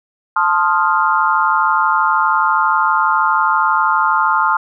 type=chord; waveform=sine; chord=F dominant seventh; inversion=first; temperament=equal; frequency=880 / 1046.5 / 1244.5 / 1396.9 Hz; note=A5 / C6 / Eb6 / F6; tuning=0 / 0 / 0 / 0 cents; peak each=-17 dBFS; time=0.36-4.57 s; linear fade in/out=5 ms; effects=none